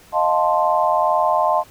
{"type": "chord", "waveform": "sine", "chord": "F dominant seventh", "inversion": "third", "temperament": "equal with one note detuned", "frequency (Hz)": [622.3, 704.5, 880, 1046.5], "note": ["Eb5", "F5", "A5", "C6"], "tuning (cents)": [0, 15, 0, 0], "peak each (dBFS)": -20, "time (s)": [0.12, 1.64], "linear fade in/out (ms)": 50, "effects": ["pink hiss -48 dBFS RMS until 1.7 s"]}